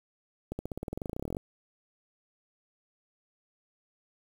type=accelerating click train; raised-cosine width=2 ms; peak=-21 dBFS; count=22; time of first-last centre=0.52-1.369 s; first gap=70 ms; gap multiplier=0.94; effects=8-bit